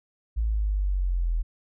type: exponential sweep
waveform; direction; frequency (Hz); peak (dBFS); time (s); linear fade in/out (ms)
sine; down; 56.3 to 40.47; -22; 0.36-1.43; 20
effects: none